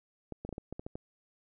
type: clicks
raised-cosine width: 2 ms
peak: -26 dBFS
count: 9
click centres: 0.323 / 0.45 / 0.491 / 0.527 / 0.581 / 0.726 / 0.795 / 0.865 / 0.955 s
effects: none